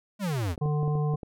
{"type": "exponential sweep", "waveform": "square", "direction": "down", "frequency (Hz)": [217.3, 75.8], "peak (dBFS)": -27, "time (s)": [0.19, 0.56], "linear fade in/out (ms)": 50}
{"type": "clicks", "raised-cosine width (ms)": 2, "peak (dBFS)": -25, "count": 7, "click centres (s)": [0.578, 0.658, 0.831, 0.879, 0.954, 1.139, 1.232]}
{"type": "harmonic tone", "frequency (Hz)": 149.3, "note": "D3", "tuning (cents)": 29, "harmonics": [1, 3, 5, 7], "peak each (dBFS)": [-24, -34, -38, -41], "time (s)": [0.61, 1.16], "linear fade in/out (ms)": 10}
{"effects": []}